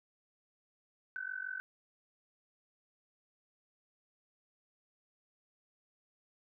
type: tone with amplitude modulation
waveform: sine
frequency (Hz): 1519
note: F#6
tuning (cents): +45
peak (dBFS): -34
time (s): 1.16-1.6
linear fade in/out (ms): 0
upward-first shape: sine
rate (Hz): 46.1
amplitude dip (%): 90
effects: none